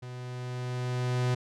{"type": "tone with level ramp", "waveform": "45% pulse", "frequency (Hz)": 124.8, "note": "B2", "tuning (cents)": 19, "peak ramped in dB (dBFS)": [-39, -24], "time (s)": [0.02, 1.35], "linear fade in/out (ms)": 10, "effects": ["low-pass 7000 Hz 12 dB/octave"]}